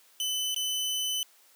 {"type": "tone with dropouts", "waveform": "sawtooth", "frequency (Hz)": 3020, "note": "F#7", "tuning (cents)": 35, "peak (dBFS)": -25, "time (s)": [0.2, 1.23], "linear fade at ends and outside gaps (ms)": 1, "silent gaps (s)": [0.545, 0.562], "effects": ["white hiss -60 dBFS RMS until 1.55 s", "high-pass 400 Hz 12 dB/octave"]}